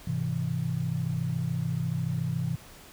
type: chord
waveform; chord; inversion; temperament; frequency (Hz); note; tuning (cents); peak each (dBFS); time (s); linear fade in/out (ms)
sine; Ab augmented; none; equal; 103.83 / 130.81 / 164.81; Ab2 / C3 / E3; 0 / 0 / 0; -35 / -30 / -30; 0.07-2.56; 5
effects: pink hiss -50 dBFS RMS until 2.92 s